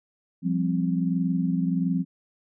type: chord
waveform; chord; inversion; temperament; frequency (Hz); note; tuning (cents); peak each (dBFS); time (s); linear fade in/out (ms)
sine; F suspended second; none; equal; 174.61 / 196 / 261.6; F3 / G3 / C4; 0 / 0 / 0; -24 / -29 / -27; 0.42-2.05; 50
effects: none